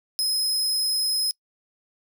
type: tone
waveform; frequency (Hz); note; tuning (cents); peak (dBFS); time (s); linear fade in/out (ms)
sawtooth; 5110; D#8; +45; -19; 0.19-1.31; 0
effects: noise-tail reverb RT60 0.1 s tail -25 dB re dry